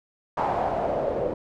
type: noise with low-pass filter sweep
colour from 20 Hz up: white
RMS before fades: -26 dBFS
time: 0.37-1.34 s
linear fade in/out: 5 ms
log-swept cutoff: 890 to 490 Hz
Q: 4
effects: none